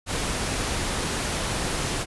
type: noise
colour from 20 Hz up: pink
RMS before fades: -27 dBFS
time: 0.06-2.06 s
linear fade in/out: 50 ms
effects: resampled to 24000 Hz